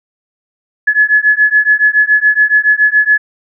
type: beating tone pair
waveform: sine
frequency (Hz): 1702 / 1709.1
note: G#6 / G#6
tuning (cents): +42 / +49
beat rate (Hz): 7.1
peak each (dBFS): -10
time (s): 0.87-3.18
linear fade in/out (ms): 10
effects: none